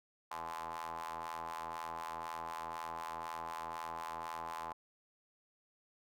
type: ring-modulated tone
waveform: sawtooth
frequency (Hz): 82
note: E2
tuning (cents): -9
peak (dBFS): -34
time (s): 0.31-4.73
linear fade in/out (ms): 5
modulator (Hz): 945
effects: none